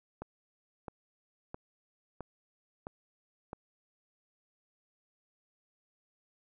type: click train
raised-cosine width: 1 ms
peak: -26 dBFS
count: 6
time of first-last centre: 0.22-3.531 s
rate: 1.51 Hz
effects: none